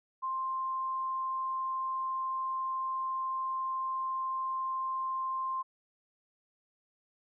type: tone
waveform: sine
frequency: 1051 Hz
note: C6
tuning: 7 cents sharp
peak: -31 dBFS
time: 0.22-5.63 s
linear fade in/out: 20 ms
effects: none